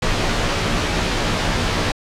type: noise with comb filter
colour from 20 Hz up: pink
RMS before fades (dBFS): -19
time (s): 0.02-1.92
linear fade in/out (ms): 5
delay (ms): 15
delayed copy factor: -0.9
effects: low-pass 5000 Hz 12 dB/octave